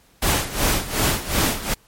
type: noise with tremolo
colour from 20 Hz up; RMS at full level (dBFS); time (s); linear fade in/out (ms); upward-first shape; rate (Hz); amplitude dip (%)
pink; -18; 0.22-1.74; 5; sine; 2.7; 80
effects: pink hiss -56 dBFS RMS until 1.87 s + MP3 64 kbps